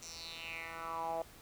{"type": "tone with band-pass filter sweep", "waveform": "10% pulse", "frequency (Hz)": 164.8, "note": "E3", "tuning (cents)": 0, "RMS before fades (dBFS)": -42, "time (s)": [0.02, 1.22], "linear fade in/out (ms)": 2, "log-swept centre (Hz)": [6500, 650], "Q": 4.5, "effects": ["pink hiss -57 dBFS RMS until 1.41 s"]}